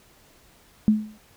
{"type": "tone with exponential decay", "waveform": "sine", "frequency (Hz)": 214.2, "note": "A3", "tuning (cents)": -46, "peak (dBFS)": -11, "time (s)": [0.88, 1.18], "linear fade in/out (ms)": 0, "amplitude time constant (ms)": 64, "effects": ["pink hiss -56 dBFS RMS until 1.36 s"]}